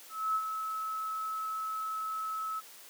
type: tone with ADSR envelope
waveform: sine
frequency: 1297 Hz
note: E6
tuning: 28 cents flat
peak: -26 dBFS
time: 0.09-2.61 s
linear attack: 260 ms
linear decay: 59 ms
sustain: -7 dB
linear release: 26 ms
effects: white hiss -52 dBFS RMS until 2.89 s + high-pass 300 Hz 12 dB/octave